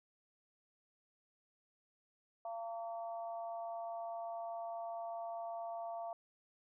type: harmonic tone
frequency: 228.1 Hz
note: A#3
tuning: 37 cents flat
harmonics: 3 / 4 / 5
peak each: -41 / -49 / -54 dBFS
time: 2.45-6.13 s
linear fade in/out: 2 ms
effects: none